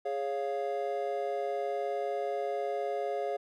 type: chord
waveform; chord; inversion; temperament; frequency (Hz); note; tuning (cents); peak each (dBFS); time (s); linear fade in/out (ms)
triangle; Db major; second; equal; 415.3 / 554.4 / 698.5; Ab4 / Db5 / F5; 0 / 0 / 0; -33; 0.05-3.37; 10
effects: none